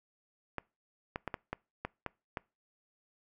clicks, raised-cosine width 0.5 ms, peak -20 dBFS, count 8, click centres 0.583 / 1.159 / 1.277 / 1.342 / 1.53 / 1.85 / 2.063 / 2.372 s, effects noise-tail reverb RT60 0.3 s tail -25 dB re dry

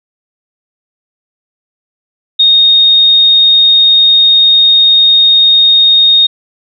sine tone, 3709 Hz, A#7, 9 cents flat, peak -3 dBFS, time 2.39-6.27 s, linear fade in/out 10 ms, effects none

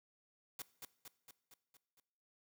white noise with echo, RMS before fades -45 dBFS, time 0.59-0.62 s, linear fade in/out 2 ms, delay 230 ms, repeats 6, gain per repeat -4 dB, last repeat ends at 2 s, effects noise-tail reverb RT60 0.8 s tail -19 dB re dry + high-pass 80 Hz 12 dB/octave

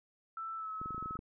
sine tone with pitch glide, 1326 to 1290.5 Hz, E6 to E6, +10 to -37 cents, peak -38 dBFS, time 0.37-1.17 s, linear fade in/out 2 ms, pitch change -47 cents, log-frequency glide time 0.56-0.7 s
clicks, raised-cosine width 3 ms, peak -33 dBFS, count 10, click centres 0.815 / 0.859 / 0.907 / 0.946 / 0.98 / 1.026 / 1.059 / 1.109 / 1.155 / 1.191 s
effects none

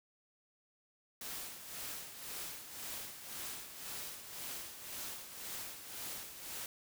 white noise with tremolo, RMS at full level -43 dBFS, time 1.21-6.66 s, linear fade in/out 2 ms, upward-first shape sine, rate 1.9 Hz, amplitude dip 60%, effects none

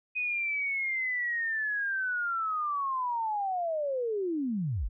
sine linear sweep, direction down, 2507 to 33.82 Hz, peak -28 dBFS, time 0.15-4.89 s, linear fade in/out 20 ms, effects none

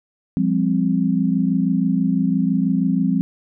sine chord, F suspended second, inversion none, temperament equal with one note detuned, 174.61 / 200.7 / 261.6 Hz, F3 / G3 / C4, 0 / +41 / 0 cents, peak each -20 dBFS, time 0.37-3.21 s, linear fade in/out 0 ms, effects none

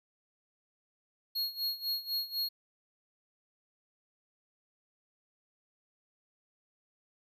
square tone with tremolo, 4300 Hz, C8, 47 cents sharp, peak -30 dBFS, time 1.35-2.49 s, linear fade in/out 10 ms, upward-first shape sine, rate 4 Hz, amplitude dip 85%, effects none

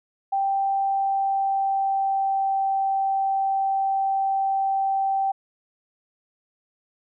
sine tone with pitch glide, 784 to 778.6 Hz, G5 to G5, 0 to -12 cents, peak -20 dBFS, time 0.32-5.32 s, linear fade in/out 10 ms, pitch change -12 cents, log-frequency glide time 0.8-2.62 s, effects none

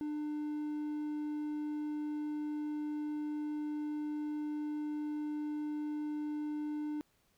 triangle tone, 299.6 Hz, D4, 35 cents sharp, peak -33 dBFS, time 0.01-7.01 s, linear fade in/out 0 ms, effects pink hiss -73 dBFS RMS until 7.37 s

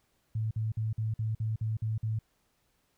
sine tone bursts, 110 Hz, A2, in tune, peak -28 dBFS, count 9, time 0.35-2.19 s, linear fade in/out 5 ms, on 160 ms, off 50 ms, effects pink hiss -73 dBFS RMS until 2.97 s

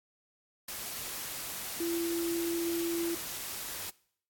sine tone in noise, 338.3 Hz, E4, 45 cents sharp, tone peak -30 dBFS, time 1.8-3.15 s, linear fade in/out 5 ms, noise white, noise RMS -39 dBFS, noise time 0.68-3.9 s, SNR +6 dB, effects noise-tail reverb RT60 0.6 s tail -22 dB re dry + AAC 64 kbps

